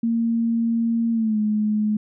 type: tone with pitch glide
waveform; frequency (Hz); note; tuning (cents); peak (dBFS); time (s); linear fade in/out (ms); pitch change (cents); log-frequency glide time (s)
sine; 230.3 to 212.4; A#3 to G#3; -21 to +39; -18; 0.03-1.97; 5; -140; 1.12-1.38
effects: none